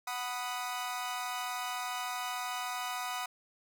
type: chord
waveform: sawtooth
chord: B major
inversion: second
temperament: equal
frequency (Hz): 740 / 987.8 / 1244.5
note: F#5 / B5 / D#6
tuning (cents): 0 / 0 / 0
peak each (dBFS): -35 / -36 / -36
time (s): 0.07-3.26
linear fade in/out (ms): 5
effects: none